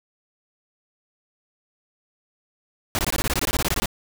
pink noise bursts, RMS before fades -23 dBFS, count 16, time 2.95-3.858 s, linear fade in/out 0 ms, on 38 ms, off 20 ms, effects none

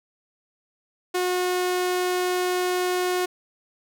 sawtooth tone, 362.4 Hz, F#4, 36 cents flat, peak -18 dBFS, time 1.14-3.26 s, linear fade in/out 10 ms, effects none

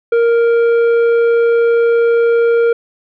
sine tone with tanh clipping, 466.2 Hz, A#4, in tune, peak -10 dBFS, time 0.12-2.73 s, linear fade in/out 5 ms, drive 8 dB, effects none

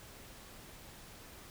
silence, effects pink hiss -53 dBFS RMS until 1.5 s

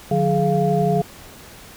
sine tone cluster, 150.6 / 182.1 / 420.5 / 695 Hz, D3 / F#3 / G#4 / F5, +44 / -27 / +22 / -9 cents, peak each -21 dBFS, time 0.11-1.02 s, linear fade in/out 5 ms, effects pink hiss -42 dBFS RMS until 1.76 s

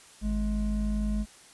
triangle tone pair together, 52.17 / 210.5 Hz, G#1 / G#3, +9 / +24 cents, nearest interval 2 octaves, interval 2415 cents, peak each -26 / -27 dBFS, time 0.21-1.26 s, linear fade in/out 50 ms, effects white hiss -53 dBFS RMS until 1.53 s + resampled to 24000 Hz

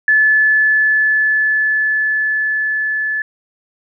sine tone with level ramp, 1730 Hz, A6, 30 cents flat, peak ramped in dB -8 to -16 dBFS, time 0.08-3.22 s, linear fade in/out 2 ms, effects none

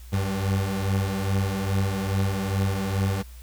30% pulse beating tone pair, 95.6 / 98 Hz, G2 / G2, -43 / 0 cents, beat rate 2.4 Hz, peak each -25 / -22 dBFS, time 0.12-3.23 s, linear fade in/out 20 ms, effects added 60 Hz sine -40 dBFS peak until 3.42 s + white hiss -53 dBFS RMS until 3.42 s

